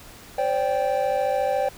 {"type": "chord", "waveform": "triangle", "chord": "C suspended second", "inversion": "none", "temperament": "equal with one note detuned", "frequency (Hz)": [523.3, 577.2, 784], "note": ["C5", "D5", "G5"], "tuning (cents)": [0, -30, 0], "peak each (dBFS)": -23, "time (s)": [0.38, 1.69], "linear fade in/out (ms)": 5, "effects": ["pink hiss -45 dBFS RMS until 1.77 s"]}